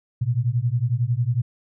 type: beating tone pair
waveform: sine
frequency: 115.2 / 126.2 Hz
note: A#2 / B2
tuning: -20 / +38 cents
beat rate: 11 Hz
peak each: -22 dBFS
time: 0.21-1.42 s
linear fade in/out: 10 ms
effects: none